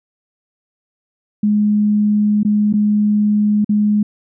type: tone with dropouts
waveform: sine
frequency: 209.1 Hz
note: G#3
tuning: 12 cents sharp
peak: -11 dBFS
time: 1.43-4.03 s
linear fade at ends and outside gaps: 5 ms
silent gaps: 2.432-2.449 / 2.728-2.737 / 3.646-3.692 s
effects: none